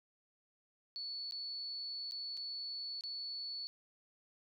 sine tone with dropouts, 4435 Hz, C#8, in tune, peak -40 dBFS, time 0.96-3.67 s, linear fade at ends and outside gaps 0 ms, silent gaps 1.31-1.322 / 2.111-2.12 / 2.369-2.374 / 3.009-3.037 s, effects none

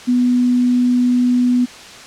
sine tone, 246.9 Hz, B3, in tune, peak -11 dBFS, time 0.07-1.66 s, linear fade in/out 20 ms, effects white hiss -36 dBFS RMS until 2.06 s + low-pass 6000 Hz 12 dB/octave

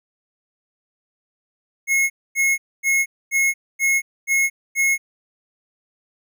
square tone bursts, 2169 Hz, C#7, 38 cents flat, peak -16 dBFS, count 7, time 1.87-4.98 s, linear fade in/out 50 ms, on 230 ms, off 250 ms, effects none

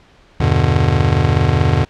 square chord, E minor seventh, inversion none, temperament just, 82.41 / 98.89 / 123.61 / 148.33 Hz, E2 / G2 / B2 / D3, 0 / +16 / +2 / +18 cents, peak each -18 dBFS, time 0.4-1.85 s, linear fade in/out 5 ms, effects pink hiss -49 dBFS RMS until 1.89 s + low-pass 4000 Hz 12 dB/octave

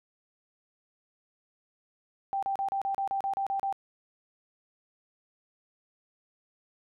sine tone bursts, 785 Hz, G5, 2 cents sharp, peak -27 dBFS, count 11, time 2.33-3.726 s, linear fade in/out 0 ms, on 96 ms, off 34 ms, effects none

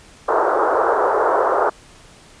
pink band-pass noise, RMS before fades -17 dBFS, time 0.28-1.7 s, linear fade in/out 10 ms, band 380 to 1400 Hz, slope 48 dB/octave, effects pink hiss -46 dBFS RMS until 2.4 s + resampled to 22050 Hz

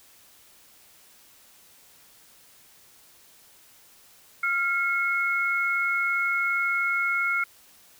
sine tone pair together, 1388.6 / 2179 Hz, F6 / C#7, -10 / -30 cents, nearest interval minor sixth, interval 780 cents, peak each -25 dBFS, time 4.43-7.44 s, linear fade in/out 5 ms, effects white hiss -55 dBFS RMS until 7.99 s

